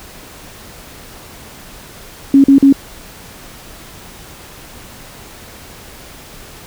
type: tone bursts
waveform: sine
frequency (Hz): 275.1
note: C#4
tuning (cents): -13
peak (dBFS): -3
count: 3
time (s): 2.34-2.726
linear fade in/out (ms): 2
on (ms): 100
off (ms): 43
effects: pink hiss -36 dBFS RMS until 6.66 s